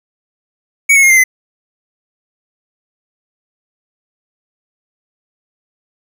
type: tone with pitch steps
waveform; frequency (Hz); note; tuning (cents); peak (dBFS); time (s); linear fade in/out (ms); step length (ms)
square; 2243 / 2191 / 2139 / 2089 / 2040; C#7 / C#7 / C7 / C7 / C7; +20 / -21 / +38 / -3 / -44; -6; 0.89-1.24; 10; 70
effects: 8-bit